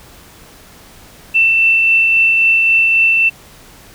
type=tone with tremolo; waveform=sine; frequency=2676 Hz; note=E7; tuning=25 cents sharp; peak=-7 dBFS; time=1.34-3.3 s; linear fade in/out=20 ms; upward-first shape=triangle; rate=3.7 Hz; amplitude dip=25%; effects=pink hiss -41 dBFS RMS until 3.94 s